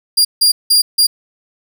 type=tone bursts at uneven times; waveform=sawtooth; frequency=4806 Hz; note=D8; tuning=39 cents sharp; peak=-5 dBFS; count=4; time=0.17-0.25 / 0.41-0.52 / 0.7-0.82 / 0.98-1.07 s; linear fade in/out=10 ms; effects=none